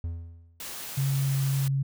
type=tone with exponential decay; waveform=triangle; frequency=83.9 Hz; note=E2; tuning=31 cents sharp; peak=-25 dBFS; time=0.04-0.73 s; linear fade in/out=0 ms; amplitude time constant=150 ms
type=noise; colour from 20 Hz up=white; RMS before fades=-38 dBFS; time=0.6-1.68 s; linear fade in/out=2 ms
type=tone; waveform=sine; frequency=136.8 Hz; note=C#3; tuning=23 cents flat; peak=-23 dBFS; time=0.97-1.83 s; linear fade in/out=10 ms
effects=none